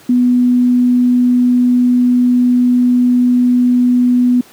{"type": "tone", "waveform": "sine", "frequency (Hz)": 246.9, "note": "B3", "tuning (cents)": 0, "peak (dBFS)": -7, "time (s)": [0.09, 4.41], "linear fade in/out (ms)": 5, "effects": ["pink hiss -42 dBFS RMS until 4.52 s", "high-pass 150 Hz 12 dB/octave"]}